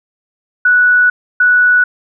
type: tone pair in turn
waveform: sine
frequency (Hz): 1475 / 1475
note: F#6 / F#6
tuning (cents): -6 / -6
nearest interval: unison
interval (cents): 0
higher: neither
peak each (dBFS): -6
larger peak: neither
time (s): 0.65-1.1 / 1.4-1.84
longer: first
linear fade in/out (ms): 5
effects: none